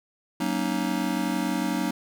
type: chord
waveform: square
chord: D# minor seventh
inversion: first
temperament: just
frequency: 186.68 / 233.3 / 280 / 311.1 Hz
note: F#3 / A#3 / C#4 / D#4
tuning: +16 / +2 / +18 / 0 cents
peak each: -31 dBFS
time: 0.4-1.91 s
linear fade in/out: 5 ms
effects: none